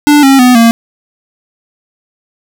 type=tone with pitch steps; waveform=square; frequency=293.7 / 270.9 / 249.8 / 230.4 Hz; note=D4 / C#4 / B3 / A#3; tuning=0 / -40 / +20 / -20 cents; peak=-3 dBFS; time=0.07-0.71 s; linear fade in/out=0 ms; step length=160 ms; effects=none